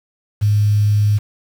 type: tone with quantisation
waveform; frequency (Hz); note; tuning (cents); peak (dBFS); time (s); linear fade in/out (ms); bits
sine; 104.3; G#2; +8; -11; 0.41-1.19; 20; 6
effects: none